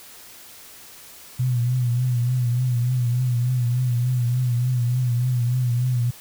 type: tone with vibrato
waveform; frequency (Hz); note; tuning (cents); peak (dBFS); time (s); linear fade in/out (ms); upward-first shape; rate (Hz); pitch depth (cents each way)
sine; 123.47; B2; 0; -18; 1.39-6.11; 10; triangle; 3.4; 73
effects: white hiss -44 dBFS RMS until 6.2 s